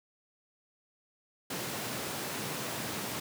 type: high-pass noise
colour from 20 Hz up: pink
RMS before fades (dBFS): -37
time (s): 1.5-3.2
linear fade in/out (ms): 5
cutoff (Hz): 120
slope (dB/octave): 24
effects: none